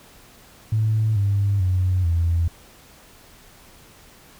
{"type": "tone with pitch steps", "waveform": "sine", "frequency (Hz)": [109.3, 100.23, 91.91, 84.28], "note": ["A2", "G2", "F#2", "E2"], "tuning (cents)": [-11, 39, -11, 39], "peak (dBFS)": -16, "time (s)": [0.72, 2.48], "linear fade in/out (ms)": 5, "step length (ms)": 440, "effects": ["tanh soft clip ceiling -12 dBFS", "pink hiss -49 dBFS RMS until 4.39 s"]}